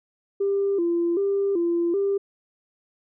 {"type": "tone with vibrato", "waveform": "sine", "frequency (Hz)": 368.4, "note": "F#4", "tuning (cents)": -7, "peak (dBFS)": -19, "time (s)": [0.4, 2.18], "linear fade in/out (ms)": 10, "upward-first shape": "square", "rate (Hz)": 1.3, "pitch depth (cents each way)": 130, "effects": ["tanh soft clip ceiling -15 dBFS"]}